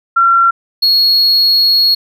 sine / triangle tone pair in turn, 1365 / 4321 Hz, F6 / C#8, -40 / -45 cents, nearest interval octave + minor sixth, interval 1995 cents, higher second, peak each -6 dBFS, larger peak neither, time 0.16-0.51 / 0.82-1.95 s, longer second, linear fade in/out 10 ms, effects none

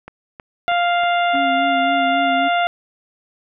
click train, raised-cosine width 0.5 ms, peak -19 dBFS, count 5, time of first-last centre 0.08-1.354 s, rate 3.14 Hz
harmonic tone, 698.5 Hz, F5, in tune, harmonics 1 / 2 / 3 / 4 / 5, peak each -16 / -22 / -26 / -28 / -30 dBFS, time 0.68-2.67 s, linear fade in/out 0 ms
sine tone with vibrato, 271.1 Hz, C#4, 38 cents flat, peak -22 dBFS, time 1.33-2.49 s, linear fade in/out 20 ms, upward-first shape sine, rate 3.7 Hz, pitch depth 37 cents each way
effects none

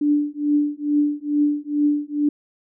sine tone with tremolo, 293.7 Hz, D4, in tune, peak -13 dBFS, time 0.01-2.29 s, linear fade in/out 5 ms, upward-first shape triangle, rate 2.3 Hz, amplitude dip 100%, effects none

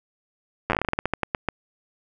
slowing click train, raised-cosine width 0.5 ms, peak -7 dBFS, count 17, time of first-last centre 0.7-1.487 s, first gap 9 ms, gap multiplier 1.2, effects none

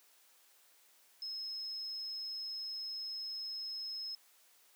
sine tone, 5170 Hz, E8, 34 cents flat, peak -39 dBFS, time 1.22-4.15 s, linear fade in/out 2 ms, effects white hiss -66 dBFS RMS until 4.75 s + high-pass 400 Hz 12 dB/octave

